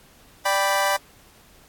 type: chord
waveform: 25% pulse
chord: G major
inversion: second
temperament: equal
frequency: 587.3 / 784 / 987.8 Hz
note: D5 / G5 / B5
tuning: 0 / 0 / 0 cents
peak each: -20 dBFS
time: 0.45-0.97 s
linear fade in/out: 10 ms
effects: pink hiss -53 dBFS RMS until 1.68 s + AAC 64 kbps